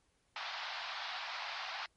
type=band-pass noise; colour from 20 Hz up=pink; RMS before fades=-42 dBFS; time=0.36-1.86 s; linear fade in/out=2 ms; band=710 to 4900 Hz; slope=48 dB/octave; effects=pink hiss -75 dBFS RMS until 1.96 s + MP3 48 kbps